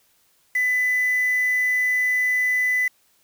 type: tone with quantisation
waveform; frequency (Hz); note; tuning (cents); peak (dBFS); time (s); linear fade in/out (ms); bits
sine; 2000; B6; +21; -18; 0.55-2.88; 5; 6
effects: white hiss -62 dBFS RMS until 3.23 s